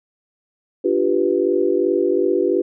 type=chord; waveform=sine; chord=G dominant seventh; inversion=second; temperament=equal; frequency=293.7 / 349.2 / 392 / 493.9 Hz; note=D4 / F4 / G4 / B4; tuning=0 / 0 / 0 / 0 cents; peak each=-24 / -19 / -19 / -22 dBFS; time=0.84-2.62 s; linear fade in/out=10 ms; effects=none